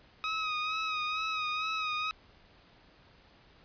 20% pulse tone with vibrato, 1263 Hz, D#6, 26 cents sharp, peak -26 dBFS, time 0.24-2.11 s, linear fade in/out 0 ms, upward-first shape sine, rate 2.2 Hz, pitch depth 42 cents each way, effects pink hiss -60 dBFS RMS until 3.64 s + resampled to 11025 Hz

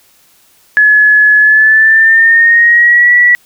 sine tone with pitch glide, 1703 to 1945 Hz, G#6 to B6, +43 to -27 cents, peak -3 dBFS, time 0.77-3.35 s, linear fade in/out 0 ms, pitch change +230 cents, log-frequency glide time 1.39-3.13 s, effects white hiss -48 dBFS RMS until 3.45 s

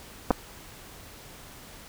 clicks, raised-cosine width 1 ms, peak -7 dBFS, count 2, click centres 0.306 / 0.31 s, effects pink hiss -47 dBFS RMS until 1.88 s

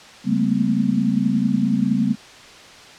sine tone cluster, 139.4 / 196.1 / 217.5 / 228.2 / 252.7 Hz, C#3 / G3 / A3 / A#3 / B3, +10 / +1 / -20 / -37 / +40 cents, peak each -27 / -21 / -24 / -22 / -22 dBFS, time 0.24-2.16 s, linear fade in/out 50 ms, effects white hiss -42 dBFS RMS until 2.98 s + low-pass 5000 Hz 12 dB/octave

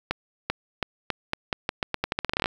accelerating click train, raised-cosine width 0.3 ms, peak -8 dBFS, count 20, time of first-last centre 0.11-2.459 s, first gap 390 ms, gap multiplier 0.84, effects 7-bit

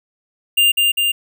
square tone with echo, 2800 Hz, F7, 4 cents sharp, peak -11 dBFS, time 0.57-0.72 s, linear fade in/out 10 ms, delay 200 ms, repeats 2, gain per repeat -2 dB, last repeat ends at 1.12 s, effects none

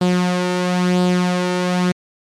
sawtooth tone with flanger, 180 Hz, F#3, 47 cents flat, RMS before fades -17 dBFS, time 0.01-1.92 s, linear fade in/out 5 ms, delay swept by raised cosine 0.23 to 2.23 ms, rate 0.99 Hz, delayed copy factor +0.5, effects low-pass 7000 Hz 12 dB/octave + MP3 96 kbps

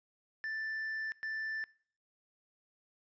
triangle tone bursts at uneven times, 1766 Hz, A6, 6 cents sharp, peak -34 dBFS, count 2, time 0.44-1.12 / 1.23-1.64 s, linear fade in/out 0 ms, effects noise-tail reverb RT60 0.5 s tail -23 dB re dry + resampled to 16000 Hz

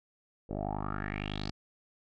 10% pulse tone with low-pass filter sweep, 50.8 Hz, G#1, 38 cents flat, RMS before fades -36 dBFS, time 0.49-1.51 s, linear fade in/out 10 ms, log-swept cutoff 500 to 5000 Hz, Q 5.9, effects none

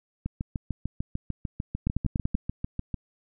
two click trains, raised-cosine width 5 ms, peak -17 / -13 dBFS, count 19 / 6, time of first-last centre 0.26-2.943 / 1.87-2.351 s, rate 6.71 / 10.4 Hz, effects none

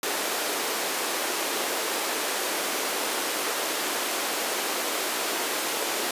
pink high-pass noise, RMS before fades -28 dBFS, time 0.03-6.11 s, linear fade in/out 2 ms, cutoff 320 Hz, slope 24 dB/octave, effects resampled to 32000 Hz

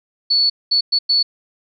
sine tone bursts at uneven times, 4435 Hz, C#8, in tune, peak -12 dBFS, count 4, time 0.3-0.5 / 0.71-0.81 / 0.92-0.99 / 1.09-1.23 s, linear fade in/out 10 ms, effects none

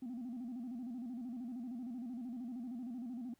sine tone with vibrato, 243.6 Hz, B3, 24 cents flat, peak -39 dBFS, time 0.02-3.34 s, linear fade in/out 5 ms, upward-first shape square, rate 13 Hz, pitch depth 99 cents each way, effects tanh soft clip ceiling -39 dBFS + pink hiss -75 dBFS RMS until 3.39 s

